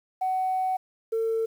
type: tone pair in turn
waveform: sine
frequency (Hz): 750 / 449.7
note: F#5 / A4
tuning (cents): +23 / +38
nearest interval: major sixth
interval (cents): 885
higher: first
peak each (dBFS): -22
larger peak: neither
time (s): 0.21-0.77 / 1.12-1.46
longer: first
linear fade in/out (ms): 10
effects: tanh soft clip ceiling -20 dBFS + 9-bit